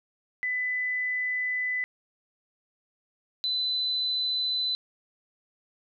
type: tone pair in turn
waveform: sine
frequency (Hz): 2000 / 4013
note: B6 / B7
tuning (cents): +21 / +27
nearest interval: octave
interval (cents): 1206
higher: second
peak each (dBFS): -26 / -25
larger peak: second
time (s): 0.43-1.84 / 3.44-4.75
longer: first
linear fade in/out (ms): 0
effects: none